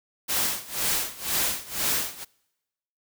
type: noise with tremolo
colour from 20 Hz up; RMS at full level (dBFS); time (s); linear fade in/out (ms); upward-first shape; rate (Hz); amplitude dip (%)
white; -24; 0.28-2.25; 20; sine; 2; 90
effects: noise-tail reverb RT60 1.0 s tail -26 dB re dry